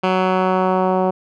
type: tone with low-pass filter sweep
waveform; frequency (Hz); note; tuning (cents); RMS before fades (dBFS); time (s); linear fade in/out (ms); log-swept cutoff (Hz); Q
10% pulse; 186.1; F#3; +10; -17; 0.03-1.11; 10; 2600 to 760; 1.1
effects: none